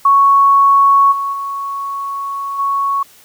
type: tone with level steps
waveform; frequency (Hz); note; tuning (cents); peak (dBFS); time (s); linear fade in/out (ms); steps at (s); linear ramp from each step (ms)
sine; 1110; C#6; +2; -6 / -16 / -19 / -13; 0.05-3.03; 5; 1.11 / 1.32 / 2.58; 20
effects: white hiss -45 dBFS RMS until 3.24 s